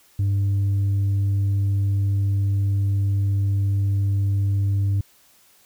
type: tone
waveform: sine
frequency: 99.2 Hz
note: G2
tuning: 21 cents sharp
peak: -15 dBFS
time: 0.19-5.01 s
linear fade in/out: 5 ms
effects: tanh soft clip ceiling -17 dBFS + white hiss -56 dBFS RMS until 5.65 s